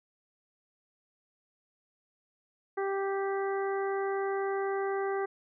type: harmonic tone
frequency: 392 Hz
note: G4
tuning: in tune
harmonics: 1 / 2 / 3 / 4 / 5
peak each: -30 / -36 / -40 / -42 / -44 dBFS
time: 2.77-5.26 s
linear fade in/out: 10 ms
effects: none